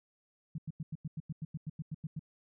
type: tone bursts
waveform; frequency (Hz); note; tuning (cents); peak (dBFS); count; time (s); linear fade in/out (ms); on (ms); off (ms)
sine; 156.1; D#3; +6; -35; 14; 0.55-2.194; 5; 32; 92
effects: none